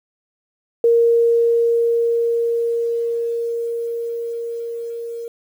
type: tone with level ramp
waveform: sine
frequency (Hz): 466.2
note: A#4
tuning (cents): 0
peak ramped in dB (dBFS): -10 to -26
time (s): 0.84-5.28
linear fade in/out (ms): 2
effects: 8-bit